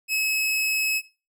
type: tone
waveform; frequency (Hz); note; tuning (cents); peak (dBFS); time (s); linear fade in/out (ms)
sawtooth; 2574; E7; -42; -19; 0.08-1.02; 50
effects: noise-tail reverb RT60 0.3 s tail -17 dB re dry